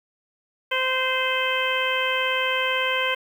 harmonic tone, 518 Hz, C5, 17 cents flat, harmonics 1 / 2 / 3 / 4 / 5 / 6, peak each -28 / -28 / -28 / -28 / -28 / -28 dBFS, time 0.71-3.15 s, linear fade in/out 10 ms, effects 8-bit

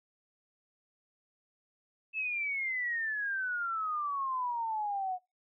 sine exponential sweep, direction down, 2637 to 723 Hz, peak -31 dBFS, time 2.13-5.19 s, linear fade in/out 50 ms, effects noise-tail reverb RT60 0.2 s tail -23 dB re dry

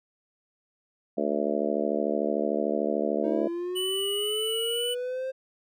harmonic tone, 73.42 Hz, D2, in tune, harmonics 3 / 4 / 5 / 6 / 7 / 8 / 9, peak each -32 / -32 / -32 / -32 / -32 / -32 / -32 dBFS, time 1.17-3.48 s, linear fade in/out 10 ms
triangle linear sweep, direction up, 311.1 to 529 Hz, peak -27 dBFS, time 3.23-5.32 s, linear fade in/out 20 ms
square tone with vibrato, 2961 Hz, F#7, 1 cent sharp, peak -29 dBFS, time 3.75-4.95 s, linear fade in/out 20 ms, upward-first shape sine, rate 2 Hz, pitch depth 13 cents each way
effects none

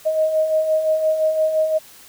sine beating tone pair, 623 / 628.8 Hz, D#5 / D#5, +2 / +18 cents, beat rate 5.8 Hz, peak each -25 / -16 dBFS, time 0.05-1.79 s, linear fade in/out 20 ms, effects white hiss -45 dBFS RMS until 2.08 s

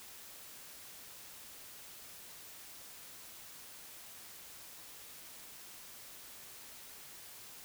silence, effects white hiss -52 dBFS RMS until 7.64 s

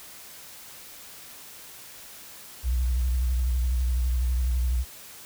sine tone with vibrato, 61.9 Hz, B1, 5 cents sharp, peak -20 dBFS, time 2.63-4.85 s, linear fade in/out 50 ms, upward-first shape triangle, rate 12 Hz, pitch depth 100 cents each way, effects tanh soft clip ceiling -19 dBFS + white hiss -45 dBFS RMS until 5.25 s

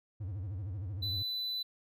triangle tone with vibrato, 96.6 Hz, G2, 25 cents flat, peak -34 dBFS, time 0.2-1.23 s, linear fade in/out 10 ms, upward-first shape sine, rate 13 Hz, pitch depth 210 cents each way
triangle tone, 3995 Hz, B7, 19 cents sharp, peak -32 dBFS, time 1.02-1.63 s, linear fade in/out 10 ms
effects none

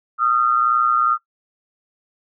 sine tone pair together, 1233.7 / 1356 Hz, D#6 / E6, -15 / +49 cents, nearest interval major second, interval 164 cents, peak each -17 dBFS, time 0.18-1.18 s, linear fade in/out 50 ms, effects noise-tail reverb RT60 0.1 s tail -17 dB re dry

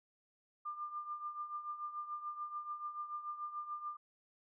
sine tone with tremolo, 1198 Hz, D6, 34 cents sharp, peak -37 dBFS, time 0.65-3.97 s, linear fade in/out 10 ms, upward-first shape triangle, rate 6.9 Hz, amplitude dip 75%, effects none

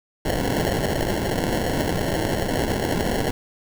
white noise with sample-and-hold, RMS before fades -23 dBFS, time 0.25-3.31 s, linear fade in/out 5 ms, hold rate 1225 Hz, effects none

